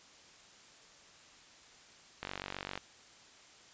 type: click train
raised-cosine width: 0.3 ms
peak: -22 dBFS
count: 27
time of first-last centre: 2.23-2.776 s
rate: 47.6 Hz
effects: white hiss -58 dBFS RMS until 3.73 s + resampled to 16000 Hz